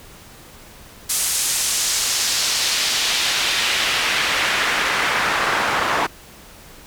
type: noise with band-pass filter sweep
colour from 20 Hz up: pink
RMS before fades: -20 dBFS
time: 1.09-6.07 s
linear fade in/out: 10 ms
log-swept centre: 9000 to 1100 Hz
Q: 1.1
effects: pink hiss -43 dBFS RMS until 6.86 s